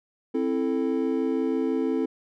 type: chord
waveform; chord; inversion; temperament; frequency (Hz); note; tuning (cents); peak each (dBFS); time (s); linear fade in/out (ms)
triangle; A minor; first; just; 264 / 330 / 440; C4 / E4 / A4; +16 / +2 / 0; -24 / -26 / -26; 0.34-2.06; 10
effects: none